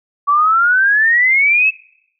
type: exponential sweep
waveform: sine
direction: up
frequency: 1131 to 2637 Hz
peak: -9 dBFS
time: 0.27-1.71 s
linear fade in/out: 20 ms
effects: noise-tail reverb RT60 0.8 s tail -24 dB re dry